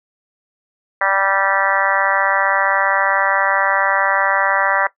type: harmonic tone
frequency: 195.1 Hz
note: G3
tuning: 8 cents flat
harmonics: 3 / 4 / 5 / 6 / 7 / 8 / 9 / 10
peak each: -22 / -22 / -22 / -22 / -22 / -22 / -22 / -22 dBFS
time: 1.01-4.87 s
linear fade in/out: 2 ms
effects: noise-tail reverb RT60 0.1 s tail -17 dB re dry